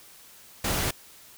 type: noise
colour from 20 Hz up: pink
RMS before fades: -27 dBFS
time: 0.64-0.91 s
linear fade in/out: 5 ms
effects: white hiss -51 dBFS RMS until 1.37 s